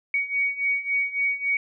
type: beating tone pair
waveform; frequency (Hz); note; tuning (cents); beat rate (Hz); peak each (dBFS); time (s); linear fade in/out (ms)
sine; 2244 / 2247.6; C#7 / C#7; +21 / +23; 3.6; -27 / -24; 0.14-1.57; 2
effects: none